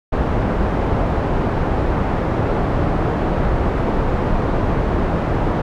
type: low-pass noise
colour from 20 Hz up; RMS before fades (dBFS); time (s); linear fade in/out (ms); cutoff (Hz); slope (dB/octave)
pink; -18; 0.12-5.62; 10; 1000; 12
effects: none